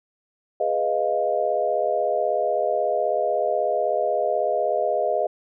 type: chord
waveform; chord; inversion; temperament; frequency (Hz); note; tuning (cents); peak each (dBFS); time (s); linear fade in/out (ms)
sine; F half-diminished seventh; first; equal; 415.3 / 493.9 / 622.3 / 698.5; Ab4 / Cb5 / Eb5 / F5; 0 / 0 / 0 / 0; -28 / -27 / -23 / -25; 0.6-5.27; 5
effects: none